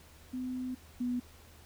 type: tone pair in turn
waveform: sine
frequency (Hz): 254 / 245.9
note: B3 / B3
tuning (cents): +49 / -7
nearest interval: minor second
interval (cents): 56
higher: first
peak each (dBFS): -34 / -30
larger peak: second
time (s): 0.33-0.75 / 1-1.2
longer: first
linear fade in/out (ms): 10
effects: added 79 Hz sine -57 dBFS peak until 1.65 s + pink hiss -58 dBFS RMS until 1.65 s